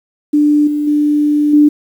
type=tone with level steps; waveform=sine; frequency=296.1 Hz; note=D4; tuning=14 cents sharp; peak=-7 / -13 / -9 / -4 dBFS; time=0.33-1.69 s; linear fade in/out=10 ms; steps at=0.67 / 0.87 / 1.53 s; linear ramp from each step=5 ms; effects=7-bit